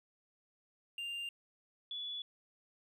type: tone pair in turn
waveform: triangle / sine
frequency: 2794 / 3426 Hz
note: F7 / A7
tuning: 0 / -47 cents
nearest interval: major third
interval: 353 cents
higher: second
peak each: -37 / -39 dBFS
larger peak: first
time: 0.98-1.29 / 1.91-2.22 s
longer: neither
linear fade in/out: 2 ms
effects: none